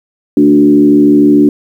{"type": "tone with frequency modulation", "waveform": "sine", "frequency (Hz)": 292.8, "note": "D4", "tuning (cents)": -5, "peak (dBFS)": -3, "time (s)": [0.37, 1.49], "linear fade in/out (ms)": 2, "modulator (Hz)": 73.2, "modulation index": 0.85, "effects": ["7-bit"]}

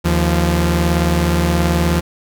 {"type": "tone pair together", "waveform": "sawtooth", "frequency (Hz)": [77, 172.86], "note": ["D#2", "F3"], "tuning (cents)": [-17, -17], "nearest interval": "octave + major second", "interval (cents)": 1400, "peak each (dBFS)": -12, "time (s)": [0.04, 2.01], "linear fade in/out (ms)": 20, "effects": []}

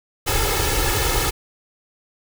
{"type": "noise with comb filter", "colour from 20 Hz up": "pink", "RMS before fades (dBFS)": -20, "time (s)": [0.26, 1.31], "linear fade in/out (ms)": 20, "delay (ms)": 2.3, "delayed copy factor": 0.95, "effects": []}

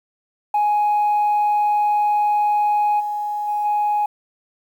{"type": "tone with level steps", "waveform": "sine", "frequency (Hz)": 834, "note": "G#5", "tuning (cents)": 7, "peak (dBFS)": [-13, -21, -18, -15], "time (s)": [0.54, 4.06], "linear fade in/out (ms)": 5, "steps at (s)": [2.99, 3.47, 3.64], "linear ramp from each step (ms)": 20, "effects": ["tanh soft clip ceiling -13 dBFS", "8-bit"]}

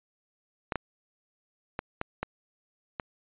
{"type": "clicks", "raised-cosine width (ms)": 0.5, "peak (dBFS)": [-14, -13, -16, -15, -15, -17], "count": 6, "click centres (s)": [0.722, 0.757, 1.791, 2.014, 2.23, 2.998], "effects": ["resampled to 8000 Hz"]}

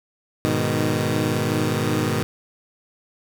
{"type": "chord", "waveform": "15% pulse", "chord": "G# minor", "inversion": "none", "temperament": "equal with one note detuned", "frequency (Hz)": [103.83, 123.47, 154.4], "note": ["G#2", "B2", "D#3"], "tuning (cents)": [0, 0, -13], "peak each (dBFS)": -18, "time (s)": [0.45, 2.23], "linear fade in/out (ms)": 0, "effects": []}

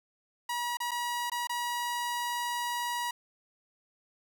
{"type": "tone with dropouts", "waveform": "sawtooth", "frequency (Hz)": 962, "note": "B5", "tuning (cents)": -46, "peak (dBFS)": -27, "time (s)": [0.49, 3.11], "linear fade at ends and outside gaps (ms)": 5, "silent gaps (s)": [[0.771, 0.802], [0.91, 0.915], [1.299, 1.317], [1.472, 1.494]], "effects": []}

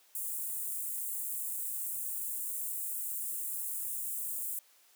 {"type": "high-pass noise", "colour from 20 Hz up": "white", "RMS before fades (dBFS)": -37, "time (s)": [0.15, 4.59], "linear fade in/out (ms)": 2, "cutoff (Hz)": 7800, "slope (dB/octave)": 48, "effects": ["white hiss -64 dBFS RMS until 4.95 s", "high-pass 400 Hz 12 dB/octave"]}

